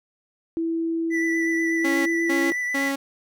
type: tone with pitch glide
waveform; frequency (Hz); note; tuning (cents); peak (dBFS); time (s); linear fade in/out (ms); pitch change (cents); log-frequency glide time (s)
sine; 329.6 to 336.1; E4 to E4; 0 to +34; -22; 0.57-2.52; 0; +34; 1.78-2.33
type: tone with vibrato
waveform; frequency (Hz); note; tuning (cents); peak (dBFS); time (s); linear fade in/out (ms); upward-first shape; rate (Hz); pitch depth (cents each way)
triangle; 1976; B6; 0; -22; 1.1-2.93; 50; sine; 8.2; 18
type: tone bursts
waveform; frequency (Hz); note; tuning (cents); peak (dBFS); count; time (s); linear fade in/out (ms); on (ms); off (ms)
sawtooth; 275.4; C#4; -11; -20; 3; 1.84-2.96; 10; 220; 230
effects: none